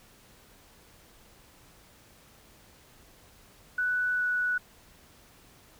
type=tone with pitch glide; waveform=sine; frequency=1485 to 1475.6 Hz; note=F#6 to F#6; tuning=+6 to -5 cents; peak=-25 dBFS; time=3.78-4.58 s; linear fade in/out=5 ms; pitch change=-11 cents; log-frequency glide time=4.16-4.22 s; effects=pink hiss -57 dBFS RMS until 5.79 s